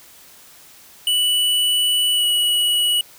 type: tone with pitch glide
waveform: square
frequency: 2960 to 2929 Hz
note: F#7 to F#7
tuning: 0 to -18 cents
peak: -16 dBFS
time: 1.07-3.01 s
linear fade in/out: 2 ms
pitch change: -18 cents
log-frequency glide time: 2.14-2.24 s
effects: white hiss -46 dBFS RMS until 3.18 s

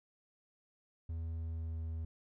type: tone with pitch glide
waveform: triangle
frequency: 81.9 to 81.01 Hz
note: E2 to E2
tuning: -11 to -30 cents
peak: -35 dBFS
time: 1.09-2.05 s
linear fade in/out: 5 ms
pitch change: -19 cents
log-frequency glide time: 1.35-1.81 s
effects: none

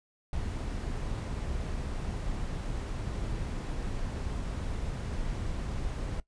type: noise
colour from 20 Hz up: brown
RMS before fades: -34 dBFS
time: 0.33-6.2 s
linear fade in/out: 2 ms
effects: noise-tail reverb RT60 0.1 s tail -19 dB re dry + resampled to 22050 Hz

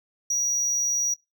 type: tone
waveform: triangle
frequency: 5780 Hz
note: F#8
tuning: 41 cents flat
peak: -20 dBFS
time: 0.3-1.14 s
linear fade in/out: 5 ms
effects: noise-tail reverb RT60 0.2 s tail -22 dB re dry

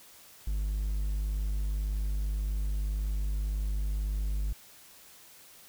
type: tone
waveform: triangle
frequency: 50.9 Hz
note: G#1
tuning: 34 cents flat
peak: -26 dBFS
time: 0.47-4.53 s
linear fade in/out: 5 ms
effects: white hiss -54 dBFS RMS until 5.68 s

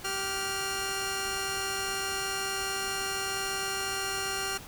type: tone pair together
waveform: 10% pulse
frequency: 389 / 1409 Hz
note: G4 / F6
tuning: -13 / +15 cents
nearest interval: octave + minor seventh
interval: 2228 cents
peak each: -25 dBFS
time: 0.04-4.58 s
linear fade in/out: 10 ms
effects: pink hiss -46 dBFS RMS until 4.67 s

